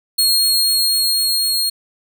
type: tone with level ramp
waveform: sawtooth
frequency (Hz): 4276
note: C8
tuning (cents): +37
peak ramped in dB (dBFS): -9 to -13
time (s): 0.18-1.7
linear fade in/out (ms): 10
effects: none